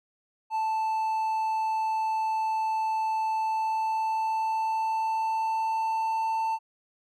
triangle tone with pitch glide, 880 to 891.3 Hz, A5 to A5, 0 to +22 cents, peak -23 dBFS, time 0.5-6.59 s, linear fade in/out 50 ms, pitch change +22 cents, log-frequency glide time 3.32-6.32 s, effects none

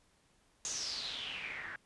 white noise with low-pass filter sweep, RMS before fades -41 dBFS, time 0.65-1.76 s, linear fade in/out 0 ms, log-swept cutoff 6800 to 1600 Hz, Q 7.1, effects pink hiss -70 dBFS RMS until 1.85 s + resampled to 24000 Hz

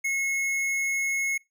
sine tone with tanh clipping, 2176 Hz, C#7, 33 cents flat, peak -26 dBFS, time 0.04-1.38 s, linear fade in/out 10 ms, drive 15 dB, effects noise-tail reverb RT60 0.2 s tail -23 dB re dry

